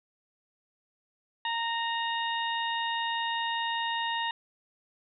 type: harmonic tone with a mistuned harmonic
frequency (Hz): 925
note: A#5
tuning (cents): -14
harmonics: 1 / 2 / 3 / 4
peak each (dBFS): -31 / -34 / -36 / -37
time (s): 1.45-4.31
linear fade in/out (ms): 2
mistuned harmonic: 3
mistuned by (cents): +39
effects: none